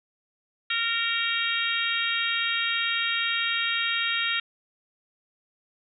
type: harmonic tone with a mistuned harmonic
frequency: 461.9 Hz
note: A#4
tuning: 16 cents flat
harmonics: 3 / 4 / 5 / 6 / 7 / 8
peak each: -31 / -31 / -31 / -31 / -31 / -31 dBFS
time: 0.7-4.4 s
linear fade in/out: 5 ms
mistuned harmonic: 8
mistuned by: +22 cents
effects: none